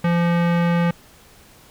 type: tone with low-pass filter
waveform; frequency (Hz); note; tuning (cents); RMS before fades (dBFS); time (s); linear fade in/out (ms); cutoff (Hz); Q
square; 171.6; F3; -30; -18; 0.04-0.91; 5; 2200; 1.2
effects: pink hiss -49 dBFS RMS until 1.7 s